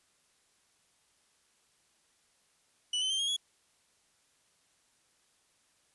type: tone with pitch steps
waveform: 40% pulse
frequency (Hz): 2964 / 3058 / 3155 / 3255 / 3358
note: F#7 / G7 / G7 / G#7 / G#7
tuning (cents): +2 / -44 / +10 / -36 / +18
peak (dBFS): -28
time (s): 2.93-3.365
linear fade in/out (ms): 5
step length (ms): 87
effects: white hiss -70 dBFS RMS until 5.94 s + resampled to 24000 Hz